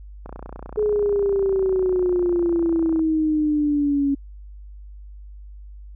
click train, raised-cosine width 1 ms, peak -22 dBFS, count 83, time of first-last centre 0.26-2.993 s, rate 30 Hz
sine exponential sweep, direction down, 425.4 to 277.2 Hz, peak -17 dBFS, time 0.77-4.15 s, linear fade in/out 10 ms
effects added 50 Hz sine -37 dBFS peak until 5.95 s

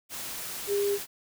sine tone in noise, 404 Hz, G#4, 48 cents flat, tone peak -24 dBFS, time 0.67-0.99 s, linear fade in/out 50 ms, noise white, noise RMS -37 dBFS, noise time 0.09-1.07 s, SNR +10 dB, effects none

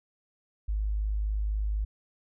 sine tone, 52 Hz, G#1, 3 cents sharp, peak -26 dBFS, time 0.68-1.85 s, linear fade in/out 10 ms, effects none

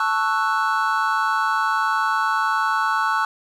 triangle chord, F# minor seventh, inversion first, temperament equal, 880 / 1108.7 / 1318.5 / 1480 Hz, A5 / C#6 / E6 / F#6, 0 / 0 / 0 / 0 cents, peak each -22 dBFS, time 0-3.25 s, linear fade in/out 2 ms, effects none

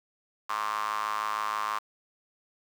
sawtooth tone with high-pass filter, 106.3 Hz, G#2, 41 cents sharp, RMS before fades -31 dBFS, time 0.49-1.79 s, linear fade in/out 10 ms, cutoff 1100 Hz, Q 7.6, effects low-pass 7000 Hz 12 dB/octave + 8-bit

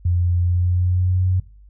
sine tone with pitch glide, 87.9 to 92.16 Hz, F2 to F#2, +12 to -6 cents, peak -15 dBFS, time 0.05-1.4 s, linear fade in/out 5 ms, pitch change +82 cents, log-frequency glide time 0.41-1.26 s, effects noise-tail reverb RT60 0.4 s tail -19 dB re dry + added 50 Hz sine -43 dBFS peak until 1.69 s

